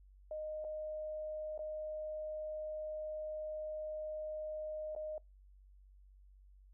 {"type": "tone with dropouts", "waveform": "sine", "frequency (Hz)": 617, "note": "D#5", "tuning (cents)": -15, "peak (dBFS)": -39, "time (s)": [0.31, 5.18], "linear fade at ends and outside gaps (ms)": 2, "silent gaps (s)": [[0.643, 0.647], [1.578, 1.591], [4.951, 4.962]], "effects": ["noise-tail reverb RT60 0.2 s tail -25 dB re dry", "added 48 Hz sine -58 dBFS peak until 6.73 s"]}